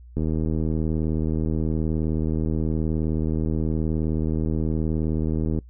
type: click train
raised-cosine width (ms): 3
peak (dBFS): -13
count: 429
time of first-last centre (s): 0.17-5.588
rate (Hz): 79
effects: noise-tail reverb RT60 0.1 s tail -22 dB re dry + added 60 Hz sine -42 dBFS peak until 5.69 s

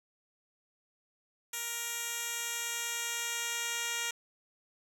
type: tone with band-pass filter sweep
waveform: 10% pulse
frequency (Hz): 469.7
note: A#4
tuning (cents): +13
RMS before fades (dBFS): -36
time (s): 1.53-4.11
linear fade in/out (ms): 5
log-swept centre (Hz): 10000 to 5900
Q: 0.73
effects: none

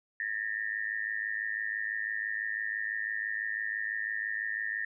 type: tone with amplitude modulation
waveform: sine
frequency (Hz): 1816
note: A#6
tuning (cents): -46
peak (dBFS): -27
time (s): 0.2-4.85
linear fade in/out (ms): 2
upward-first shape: sine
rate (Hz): 106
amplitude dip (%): 95
effects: none

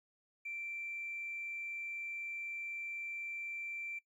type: tone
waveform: triangle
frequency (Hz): 2348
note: D7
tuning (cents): -1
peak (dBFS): -36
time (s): 0.45-3.99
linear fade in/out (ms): 10
effects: noise-tail reverb RT60 0.1 s tail -23 dB re dry + tanh soft clip ceiling -38 dBFS

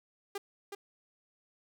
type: tone with echo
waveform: sawtooth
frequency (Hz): 401.1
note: G4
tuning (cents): +40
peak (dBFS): -31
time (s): 0.35-0.38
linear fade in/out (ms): 5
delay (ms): 370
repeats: 1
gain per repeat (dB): -5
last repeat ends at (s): 0.75
effects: none

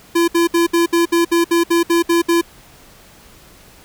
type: tone bursts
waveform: square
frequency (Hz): 339.1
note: E4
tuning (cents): +49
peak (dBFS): -12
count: 12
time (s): 0.15-2.414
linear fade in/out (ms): 10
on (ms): 130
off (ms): 64
effects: pink hiss -45 dBFS RMS until 3.84 s

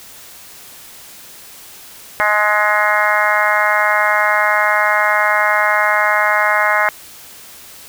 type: harmonic tone with a mistuned harmonic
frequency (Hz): 210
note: G#3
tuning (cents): +19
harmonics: 3 / 4 / 5 / 6 / 7 / 8 / 9 / 10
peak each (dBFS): -20 / -20 / -20 / -20 / -20 / -20 / -20 / -20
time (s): 2.2-6.89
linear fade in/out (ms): 0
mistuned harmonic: 10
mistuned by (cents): +17
effects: white hiss -38 dBFS RMS until 7.88 s

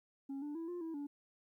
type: tone with pitch steps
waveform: sine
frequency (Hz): 274.3 / 293.7 / 329.8 / 352 / 326 / 287.4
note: C#4 / D4 / E4 / F4 / E4 / D4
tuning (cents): -18 / 0 / +1 / +14 / -19 / -37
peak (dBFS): -37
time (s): 0.29-1.07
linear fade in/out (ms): 10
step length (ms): 130
effects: tanh soft clip ceiling -39 dBFS + 13-bit

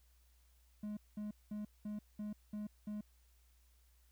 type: tone bursts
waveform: triangle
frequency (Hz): 209.7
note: G#3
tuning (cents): +17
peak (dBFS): -38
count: 7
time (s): 0.83-3.01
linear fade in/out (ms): 5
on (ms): 140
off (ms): 200
effects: added 60 Hz sine -66 dBFS peak until 4.11 s + white hiss -75 dBFS RMS until 4.11 s

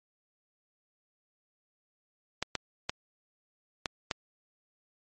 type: clicks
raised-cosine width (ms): 0.2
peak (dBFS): -12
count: 5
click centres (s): 2.426 / 2.553 / 2.895 / 3.858 / 4.112
effects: MP3 48 kbps

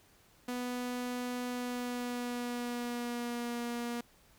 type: tone with pitch glide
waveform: sawtooth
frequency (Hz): 246.9 to 238.1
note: B3 to A#3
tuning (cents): 0 to +37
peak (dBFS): -31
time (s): 0.48-4.01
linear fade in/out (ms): 5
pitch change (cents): -63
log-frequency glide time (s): 1.47-3.59
effects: pink hiss -64 dBFS RMS until 4.38 s

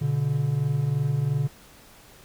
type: tone pair together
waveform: triangle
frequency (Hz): 121 / 143.9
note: B2 / D3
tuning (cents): -35 / -35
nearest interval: minor third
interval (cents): 300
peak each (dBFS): -25 / -21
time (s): 0.01-1.48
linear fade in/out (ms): 10
effects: pink hiss -51 dBFS RMS until 2.24 s

